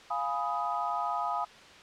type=chord; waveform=sine; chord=F half-diminished seventh; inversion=none; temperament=equal with one note detuned; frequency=698.5 / 830.6 / 987.8 / 1251.7 Hz; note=F5 / Ab5 / Cb6 / Eb6; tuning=0 / 0 / 0 / +10 cents; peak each=-35 / -34 / -36 / -33 dBFS; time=0.1-1.45 s; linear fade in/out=10 ms; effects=white hiss -51 dBFS RMS until 1.82 s + low-pass 4000 Hz 12 dB/octave